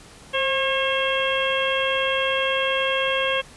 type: harmonic tone with a mistuned harmonic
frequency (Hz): 541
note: C#5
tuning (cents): -42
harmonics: 1 / 2 / 3 / 4 / 5 / 6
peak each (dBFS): -24 / -28 / -28 / -31 / -27 / -27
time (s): 0.33-3.42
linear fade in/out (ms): 20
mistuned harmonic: 1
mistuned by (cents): -35
effects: pink hiss -46 dBFS RMS until 3.56 s + resampled to 24000 Hz